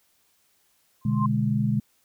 sine tone with exponential growth, 1049 Hz, C6, 4 cents sharp, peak -21 dBFS, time 1.01-1.26 s, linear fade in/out 5 ms, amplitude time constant 54 ms
sine chord, G# diminished, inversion first, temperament equal, 123.47 / 146.83 / 207.7 Hz, B2 / D3 / G#3, 0 / 0 / 0 cents, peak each -25 / -27 / -24 dBFS, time 1.05-1.8 s, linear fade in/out 5 ms
effects white hiss -66 dBFS RMS until 2.04 s

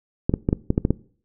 clicks, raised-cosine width 3 ms, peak -5 dBFS, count 8, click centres 0.295 / 0.339 / 0.489 / 0.529 / 0.704 / 0.779 / 0.851 / 0.906 s, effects noise-tail reverb RT60 0.5 s tail -21 dB re dry

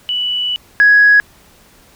sine tone pair in turn, 2960 / 1667.5 Hz, F#7 / G#6, 0 / +7 cents, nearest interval minor seventh, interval 993 cents, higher first, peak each -15 / -4 dBFS, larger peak second, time 0.09-0.56 / 0.8-1.2 s, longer first, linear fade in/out 0 ms, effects tanh soft clip ceiling -1 dBFS + pink hiss -47 dBFS RMS until 1.95 s

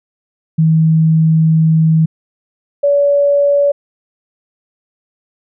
sine tone pair in turn, 160 / 570.2 Hz, D#3 / C#5, +49 / +49 cents, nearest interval octave + minor seventh, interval 2200 cents, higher second, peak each -7 / -8 dBFS, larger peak first, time 0.58-2.06 / 2.83-3.72 s, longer first, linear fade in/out 10 ms, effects none

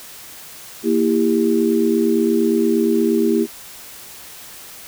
sine chord, E diminished, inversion second, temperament equal with one note detuned, 233.1 / 329.6 / 398.2 Hz, Bb3 / E4 / G4, 0 / 0 / +27 cents, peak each -18 dBFS, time 0.83-3.47 s, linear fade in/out 50 ms, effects white hiss -38 dBFS RMS until 4.87 s

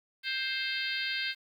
harmonic tone, 526 Hz, C5, 9 cents sharp, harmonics 3 / 4 / 5 / 6 / 7 / 8 / 9, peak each -36 / -37 / -38 / -39 / -39 / -40 / -41 dBFS, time 0.23-1.35 s, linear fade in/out 50 ms, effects 10-bit

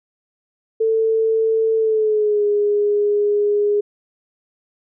sine tone with pitch glide, 445.2 to 413 Hz, A4 to G#4, +20 to -10 cents, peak -14 dBFS, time 0.8-3.81 s, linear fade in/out 10 ms, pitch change -130 cents, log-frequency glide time 1.77-2.44 s, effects none

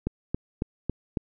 click train, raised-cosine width 3 ms, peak -13 dBFS, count 5, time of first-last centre 0.07-1.172 s, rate 3.63 Hz, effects none

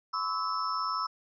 sine tone cluster, 1017 / 1116 / 1302 / 5300 Hz, C6 / C#6 / E6 / E8, -50 / +11 / -22 / +9 cents, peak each -36 / -36 / -31 / -39 dBFS, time 0.13-1.07 s, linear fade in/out 10 ms, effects none

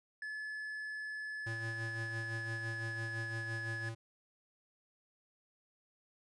triangle tone with pitch glide, 1720 to 1702.2 Hz, A6 to G#6, -40 to +42 cents, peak -38 dBFS, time 0.22-3.89 s, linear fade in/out 2 ms, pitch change -18 cents, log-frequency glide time 1.44-3.45 s
square tone with tremolo, 113.4 Hz, A#2, 47 cents flat, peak -39 dBFS, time 1.46-3.95 s, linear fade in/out 10 ms, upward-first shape sine, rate 5.9 Hz, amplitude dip 55%
effects resampled to 24000 Hz

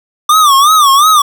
square tone with vibrato, 1174.7 Hz, D6, in tune, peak -5 dBFS, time 0.29-1.22 s, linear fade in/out 5 ms, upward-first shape sine, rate 2.8 Hz, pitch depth 150 cents each way, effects none

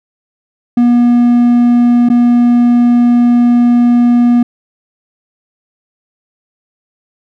triangle tone with dropouts, 240.7 Hz, B3, 44 cents flat, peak -3 dBFS, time 0.77-4.43 s, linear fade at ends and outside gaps 5 ms, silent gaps 2.089-2.099 s, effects none

